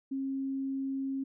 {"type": "tone", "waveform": "sine", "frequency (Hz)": 270, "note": "C#4", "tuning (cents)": -45, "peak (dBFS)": -31, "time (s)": [0.11, 1.24], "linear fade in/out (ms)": 10, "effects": []}